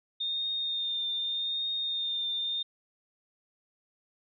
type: tone with vibrato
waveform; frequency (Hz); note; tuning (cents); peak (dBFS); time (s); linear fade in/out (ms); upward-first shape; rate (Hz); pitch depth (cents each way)
sine; 3648; A#7; -38; -29; 0.2-2.63; 10; triangle; 0.83; 26
effects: none